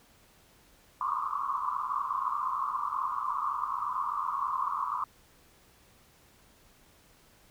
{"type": "band-pass noise", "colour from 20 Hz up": "white", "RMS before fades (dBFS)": -32, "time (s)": [1.01, 5.04], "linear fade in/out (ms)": 2, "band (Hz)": [1000, 1200], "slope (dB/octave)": 96, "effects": ["pink hiss -61 dBFS RMS until 7.5 s"]}